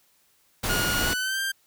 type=noise; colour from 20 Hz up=pink; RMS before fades=-27 dBFS; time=0.63-1.14 s; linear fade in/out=10 ms
type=tone with pitch glide; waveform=sawtooth; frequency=1435 to 1583.1 Hz; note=F6 to G6; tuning=+47 to +17 cents; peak=-22 dBFS; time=0.69-1.52 s; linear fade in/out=10 ms; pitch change=+170 cents; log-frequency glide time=1-1.4 s
effects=white hiss -64 dBFS RMS until 1.66 s